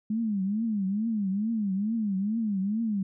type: tone with vibrato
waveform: sine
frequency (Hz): 208.6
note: G#3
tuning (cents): +8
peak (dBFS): -25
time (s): 0.1-3.03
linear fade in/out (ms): 5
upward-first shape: triangle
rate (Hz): 2.3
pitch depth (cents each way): 200
effects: none